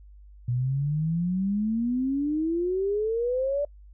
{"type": "exponential sweep", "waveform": "sine", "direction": "up", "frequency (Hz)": [119.3, 587.3], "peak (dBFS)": -23, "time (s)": [0.48, 3.65], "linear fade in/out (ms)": 5, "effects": ["noise-tail reverb RT60 0.1 s tail -26 dB re dry", "added 50 Hz sine -46 dBFS peak until 3.93 s"]}